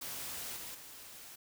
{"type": "noise with level steps", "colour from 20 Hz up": "white", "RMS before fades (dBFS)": [-42, -45, -51], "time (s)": [0.01, 1.36], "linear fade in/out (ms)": 10, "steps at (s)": [0.56, 0.74], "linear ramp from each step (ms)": 10, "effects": []}